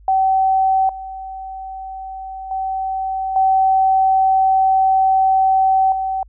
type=tone with level steps; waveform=sine; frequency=765 Hz; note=G5; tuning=42 cents flat; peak=-12 / -27 / -19 / -11 / -18 dBFS; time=0.08-6.23 s; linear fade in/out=2 ms; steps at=0.89 / 2.51 / 3.36 / 5.92 s; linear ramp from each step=2 ms; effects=added 50 Hz sine -42 dBFS peak until 6.28 s